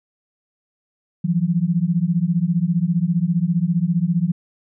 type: beating tone pair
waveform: sine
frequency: 164.81 / 179.81 Hz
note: E3 / F#3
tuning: 0 / -49 cents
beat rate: 15 Hz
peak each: -19 dBFS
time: 1.24-4.32 s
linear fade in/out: 10 ms
effects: none